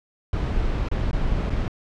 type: noise with dropouts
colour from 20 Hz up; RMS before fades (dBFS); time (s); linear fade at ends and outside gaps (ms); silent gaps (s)
brown; -23; 0.33-1.68; 1; 0.886-0.914 / 1.112-1.13 / 1.497-1.503
effects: low-pass 4000 Hz 12 dB/octave